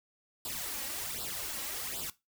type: noise with flanger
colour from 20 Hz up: white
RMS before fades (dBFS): -38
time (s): 0.45-2.1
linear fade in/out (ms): 2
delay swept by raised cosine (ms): 0.23 to 3.73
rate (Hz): 1.3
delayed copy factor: +0.8
effects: noise-tail reverb RT60 0.2 s tail -17 dB re dry